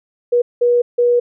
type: tone bursts at uneven times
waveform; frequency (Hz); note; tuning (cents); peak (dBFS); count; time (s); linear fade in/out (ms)
sine; 483.2; B4; -38; -10; 3; 0.32-0.42 / 0.61-0.82 / 0.98-1.2; 10
effects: none